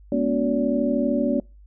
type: tone cluster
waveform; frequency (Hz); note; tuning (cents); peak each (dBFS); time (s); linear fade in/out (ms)
sine; 209.7 / 242.7 / 283 / 366.4 / 574; G#3 / B3 / C#4 / F#4 / D5; +17 / -30 / +36 / -17 / -40; -29 / -23 / -24 / -30 / -25; 0.12-1.4; 2
effects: noise-tail reverb RT60 0.3 s tail -26 dB re dry + added 50 Hz sine -45 dBFS peak until 1.66 s